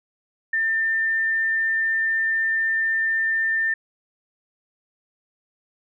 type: tone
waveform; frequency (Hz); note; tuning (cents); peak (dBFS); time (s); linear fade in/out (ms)
sine; 1796; A6; +35; -19; 0.53-3.74; 5
effects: none